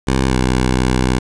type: tone with pitch glide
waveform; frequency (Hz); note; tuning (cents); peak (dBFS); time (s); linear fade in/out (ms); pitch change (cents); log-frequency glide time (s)
10% pulse; 65.7 to 63.35; C2 to B1; +8 to +45; -5; 0.07-1.19; 10; -63; 0.28-0.34
effects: resampled to 22050 Hz + 7-bit